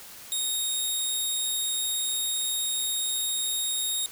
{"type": "tone", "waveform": "15% pulse", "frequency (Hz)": 3729, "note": "A#7", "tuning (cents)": 0, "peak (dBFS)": -19, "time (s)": [0.32, 4.06], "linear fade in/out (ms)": 0, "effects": ["white hiss -45 dBFS RMS until 4.11 s"]}